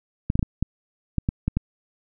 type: clicks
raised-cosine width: 5 ms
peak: -9 dBFS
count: 9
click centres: 0.301 / 0.355 / 0.393 / 0.428 / 0.626 / 1.183 / 1.289 / 1.48 / 1.57 s
effects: none